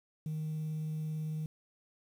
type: tone with vibrato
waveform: sine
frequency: 155.56 Hz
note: D#3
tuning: in tune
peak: -32 dBFS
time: 0.26-1.46 s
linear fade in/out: 2 ms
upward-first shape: triangle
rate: 18 Hz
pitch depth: 10 cents each way
effects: tanh soft clip ceiling -32 dBFS + 10-bit